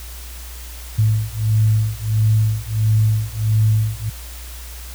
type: beating tone pair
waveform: sine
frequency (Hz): 108 / 109.5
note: A2 / A2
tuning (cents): -32 / -8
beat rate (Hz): 1.5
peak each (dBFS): -17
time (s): 0.98-4.1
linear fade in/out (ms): 10
effects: added 60 Hz sine -32 dBFS peak until 4.94 s + white hiss -38 dBFS RMS until 4.94 s